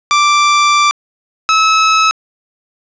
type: tone pair in turn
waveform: sawtooth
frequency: 1174.7 / 1295.1 Hz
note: D6 / E6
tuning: 0 / -31 cents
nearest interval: major second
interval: 169 cents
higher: second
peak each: -4 dBFS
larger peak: neither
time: 0.11-0.91 / 1.49-2.11 s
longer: first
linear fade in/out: 0 ms
effects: resampled to 16000 Hz + 7-bit